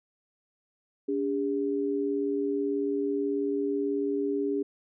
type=tone pair together; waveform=sine; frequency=285.6 / 403.9 Hz; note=D4 / G#4; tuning=-48 / -48 cents; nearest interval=tritone; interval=600 cents; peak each=-29 / -28 dBFS; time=1.08-4.63 s; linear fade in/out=10 ms; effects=none